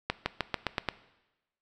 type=accelerating click train; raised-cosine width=0.3 ms; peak=-11 dBFS; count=7; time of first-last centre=0.1-0.887 s; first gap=160 ms; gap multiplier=0.92; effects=noise-tail reverb RT60 1.0 s tail -17 dB re dry